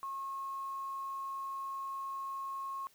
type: tone with quantisation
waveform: sine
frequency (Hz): 1085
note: C#6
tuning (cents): -37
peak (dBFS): -37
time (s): 0.03-2.87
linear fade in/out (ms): 0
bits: 10
effects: white hiss -66 dBFS RMS until 2.94 s